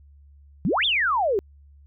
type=exponential two-way sweep; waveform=sine; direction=up then down; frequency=147.5 to 3700 to 370.9 Hz; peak=-19 dBFS; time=0.65-1.39 s; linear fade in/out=0 ms; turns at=0.85 s; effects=added 71 Hz sine -48 dBFS peak until 1.86 s